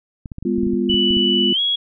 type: clicks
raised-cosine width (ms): 5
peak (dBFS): -18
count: 12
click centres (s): 0.258 / 0.318 / 0.384 / 0.426 / 0.582 / 0.633 / 0.668 / 0.735 / 0.898 / 0.943 / 1.107 / 1.169
type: chord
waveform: sine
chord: F diminished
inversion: first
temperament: equal with one note detuned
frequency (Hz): 203.3 / 246.9 / 349.2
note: Ab3 / Cb4 / F4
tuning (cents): -37 / 0 / 0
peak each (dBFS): -21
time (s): 0.45-1.53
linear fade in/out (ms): 5
type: tone with pitch glide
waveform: sine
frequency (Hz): 2964 to 3327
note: F#7 to G#7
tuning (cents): +2 to +2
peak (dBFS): -16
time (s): 0.89-1.76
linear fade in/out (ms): 10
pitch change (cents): +200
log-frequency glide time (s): 1.53-1.6
effects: none

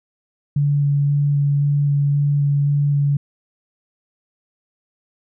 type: tone with vibrato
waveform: sine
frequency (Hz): 143.3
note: D3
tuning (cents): -42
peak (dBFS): -14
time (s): 0.56-3.17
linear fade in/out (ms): 5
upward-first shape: square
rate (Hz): 1.9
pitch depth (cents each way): 8
effects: none

